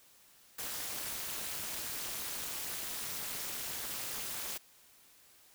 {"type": "noise with amplitude modulation", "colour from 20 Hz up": "white", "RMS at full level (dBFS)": -36, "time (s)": [0.58, 4.58], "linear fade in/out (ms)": 10, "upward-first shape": "sine", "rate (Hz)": 260, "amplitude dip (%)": 85, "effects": ["white hiss -62 dBFS RMS until 5.54 s"]}